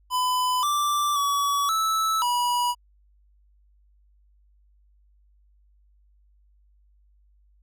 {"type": "tone with pitch steps", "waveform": "square", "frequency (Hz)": [1004, 1173, 1136, 1310, 972], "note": ["B5", "D6", "C#6", "E6", "B5"], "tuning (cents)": [28, -2, 42, -11, -28], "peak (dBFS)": -22, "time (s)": [0.1, 2.75], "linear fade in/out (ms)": 50, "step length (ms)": 530, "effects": ["added 50 Hz sine -57 dBFS peak until 7.62 s"]}